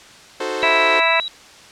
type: chord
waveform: sawtooth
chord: D# diminished seventh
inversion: none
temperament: equal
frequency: 311.1 / 370 / 440 / 523.3 Hz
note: D#4 / F#4 / A4 / C5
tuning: 0 / 0 / 0 / 0 cents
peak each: -28 / -24 / -23 / -22 dBFS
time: 0.4-1 s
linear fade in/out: 5 ms
type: tone with vibrato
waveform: sine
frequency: 3893 Hz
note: B7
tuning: 26 cents flat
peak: -23 dBFS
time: 0.62-1.28 s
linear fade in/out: 0 ms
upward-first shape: sine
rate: 15 Hz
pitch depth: 10 cents each way
type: harmonic tone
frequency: 329.6 Hz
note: E4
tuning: in tune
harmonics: 2 / 3 / 4 / 5 / 6 / 7 / 8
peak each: -21 / -20 / -25 / -27 / -21 / -24 / -19 dBFS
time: 0.63-1.2 s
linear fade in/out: 0 ms
effects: white hiss -43 dBFS RMS until 1.71 s + low-pass 6000 Hz 12 dB/octave